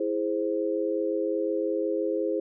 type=chord; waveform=sine; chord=E augmented; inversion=none; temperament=equal; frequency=329.6 / 415.3 / 523.3 Hz; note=E4 / G#4 / B#4; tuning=0 / 0 / 0 cents; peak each=-29 dBFS; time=0-2.4 s; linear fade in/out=5 ms; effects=none